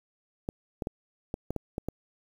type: clicks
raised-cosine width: 2 ms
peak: -18 dBFS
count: 8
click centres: 0.489 / 0.822 / 0.871 / 1.341 / 1.506 / 1.563 / 1.781 / 1.886 s
effects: 8-bit